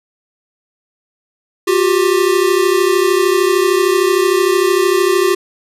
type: tone pair together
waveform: square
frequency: 357.3 / 390.5 Hz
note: F4 / G4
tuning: +40 / -7 cents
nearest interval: major second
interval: 153 cents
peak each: -14 dBFS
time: 1.67-5.35 s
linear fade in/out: 10 ms
effects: resampled to 32000 Hz + 8-bit